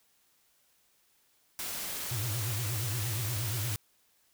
white noise, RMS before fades -37 dBFS, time 1.59-3.76 s, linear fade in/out 0 ms
triangle tone with vibrato, 111.3 Hz, A2, 20 cents sharp, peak -30 dBFS, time 2.11-3.76 s, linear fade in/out 5 ms, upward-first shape triangle, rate 8.5 Hz, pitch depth 250 cents each way
effects white hiss -69 dBFS RMS until 4.33 s

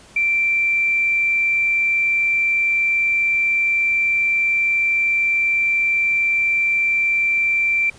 triangle tone with tanh clipping, 2349 Hz, D7, in tune, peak -15 dBFS, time 0.16-7.9 s, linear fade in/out 5 ms, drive 3 dB, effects pink hiss -46 dBFS RMS until 7.98 s + resampled to 22050 Hz

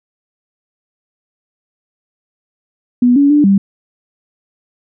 sine tone with pitch steps, 245.4 / 283.1 / 294.6 / 196.9 Hz, B3 / C#4 / D4 / G3, -11 / +37 / +6 / +8 cents, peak -6 dBFS, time 3.02-3.58 s, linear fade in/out 5 ms, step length 140 ms, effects none

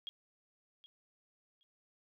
sine tone with echo, 3267 Hz, G#7, 29 cents flat, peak -40 dBFS, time 0.07-0.09 s, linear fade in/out 0 ms, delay 770 ms, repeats 2, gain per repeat -15 dB, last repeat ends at 1.63 s, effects none

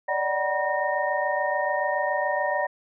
sine tone cluster, 575 / 602 / 754 / 962 / 1841 Hz, D5 / D5 / F#5 / B5 / A#6, -37 / +43 / +32 / -46 / -22 cents, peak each -29 dBFS, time 0.08-2.67 s, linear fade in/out 10 ms, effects none

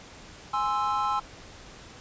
triangle chord, Ab augmented, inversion none, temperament equal, 830.6 / 1046.5 / 1318.5 Hz, Ab5 / C6 / E6, 0 / 0 / 0 cents, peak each -27 dBFS, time 0.53-1.2 s, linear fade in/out 10 ms, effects pink hiss -47 dBFS RMS until 2 s + resampled to 16000 Hz

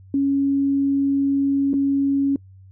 sine tone with dropouts, 277.2 Hz, C#4, in tune, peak -16 dBFS, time 0.14-2.36 s, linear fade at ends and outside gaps 2 ms, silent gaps 1.733-1.739 s, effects noise-tail reverb RT60 0.1 s tail -24 dB re dry + added 95 Hz sine -43 dBFS peak until 2.71 s

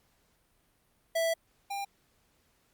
square tone pair in turn, 659.3 / 798 Hz, E5 / G5, 0 / +31 cents, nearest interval minor third, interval 331 cents, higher second, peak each -27 / -34 dBFS, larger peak first, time 1.15-1.34 / 1.7-1.85 s, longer first, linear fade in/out 10 ms, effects pink hiss -70 dBFS RMS until 2.73 s + Opus 48 kbps

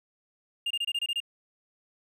triangle tone bursts, 2815 Hz, F7, 13 cents sharp, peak -25 dBFS, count 8, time 0.66-1.203 s, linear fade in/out 5 ms, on 46 ms, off 25 ms, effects none

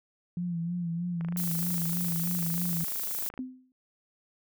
sine tone with vibrato, 171.9 Hz, F3, 27 cents flat, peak -29 dBFS, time 0.37-2.84 s, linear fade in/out 2 ms, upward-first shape sine, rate 3.2 Hz, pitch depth 54 cents each way
click train, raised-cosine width 0.5 ms, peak -29 dBFS, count 58, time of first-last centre 1.21-3.377 s, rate 26.3 Hz
violet noise, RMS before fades -33 dBFS, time 1.37-3.29 s, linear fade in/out 0 ms
sine tone with exponential decay, 256.5 Hz, C4, 34 cents flat, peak -29 dBFS, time 3.39-3.72 s, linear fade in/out 1 ms, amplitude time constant 71 ms
effects none

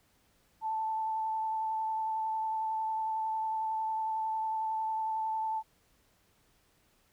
sine tone with vibrato, 880 Hz, A5, in tune, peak -30 dBFS, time 0.61-5.63 s, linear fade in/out 50 ms, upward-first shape sine, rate 11 Hz, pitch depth 12 cents each way, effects pink hiss -69 dBFS RMS until 7.12 s

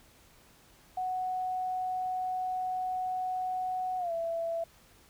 sine tone with pitch glide, 740 to 666.9 Hz, F#5 to E5, 0 to +20 cents, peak -30 dBFS, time 0.97-4.64 s, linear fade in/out 5 ms, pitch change -180 cents, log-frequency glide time 3.98-4.12 s, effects pink hiss -60 dBFS RMS until 5.09 s

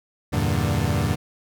30% pulse chord, E half-diminished seventh, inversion none, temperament equal with one note detuned, 82.41 / 97.66 / 116.54 / 146.83 Hz, E2 / G2 / Bb2 / D3, 0 / -6 / 0 / 0 cents, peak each -23 dBFS, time 0.32-1.16 s, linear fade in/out 20 ms, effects none

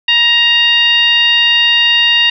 sine tone with frequency modulation, 2802 Hz, F7, 5 cents sharp, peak -7 dBFS, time 0.08-2.3 s, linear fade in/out 5 ms, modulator 923 Hz, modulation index 1, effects none

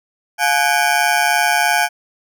20% pulse ring-modulated tone, 780 Hz, G5, 9 cents flat, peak -5 dBFS, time 0.38-1.89 s, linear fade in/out 50 ms, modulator 71.5 Hz, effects none

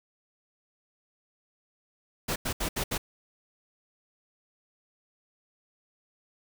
pink noise bursts at uneven times, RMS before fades -30 dBFS, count 5, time 2.28-2.36 / 2.45-2.53 / 2.6-2.69 / 2.76-2.84 / 2.91-2.98 s, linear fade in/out 10 ms, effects none

